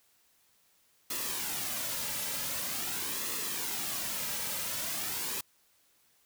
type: noise with flanger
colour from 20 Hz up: white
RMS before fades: -35 dBFS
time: 1.1-5.41 s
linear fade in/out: 5 ms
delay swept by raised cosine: 1.3 to 2.8 ms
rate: 0.45 Hz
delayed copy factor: -0.55
effects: white hiss -68 dBFS RMS until 6.25 s